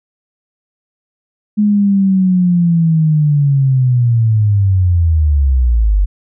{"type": "linear sweep", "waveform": "sine", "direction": "down", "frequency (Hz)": [211.2, 46.25], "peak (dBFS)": -8, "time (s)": [1.57, 6.06], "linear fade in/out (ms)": 20, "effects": []}